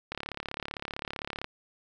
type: click train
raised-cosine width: 0.3 ms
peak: -18 dBFS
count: 48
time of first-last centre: 0.12-1.444 s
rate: 35.5 Hz
effects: none